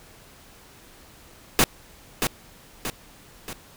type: noise with echo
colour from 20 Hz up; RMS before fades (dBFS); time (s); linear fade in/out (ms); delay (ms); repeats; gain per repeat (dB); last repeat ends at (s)
pink; -17; 1.59-1.64; 0; 630; 3; -6; 3.53
effects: pink hiss -50 dBFS RMS until 3.76 s